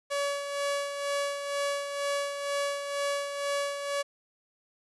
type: tone with tremolo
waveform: sawtooth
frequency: 567 Hz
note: C#5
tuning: 39 cents sharp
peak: -23 dBFS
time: 0.1-4.03 s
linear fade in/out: 20 ms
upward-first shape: sine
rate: 2.1 Hz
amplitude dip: 55%
effects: resampled to 24000 Hz + 10-bit